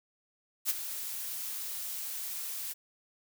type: noise with ADSR envelope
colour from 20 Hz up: blue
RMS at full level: -27 dBFS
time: 0.65-2.74 s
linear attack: 49 ms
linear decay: 21 ms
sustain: -11 dB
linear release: 22 ms
effects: none